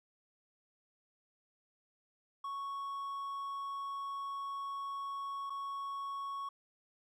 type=tone with dropouts; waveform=triangle; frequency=1108.7 Hz; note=C#6; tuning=in tune; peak=-36 dBFS; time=2.44-6.49 s; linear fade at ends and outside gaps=5 ms; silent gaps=5.498-5.502 s; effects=none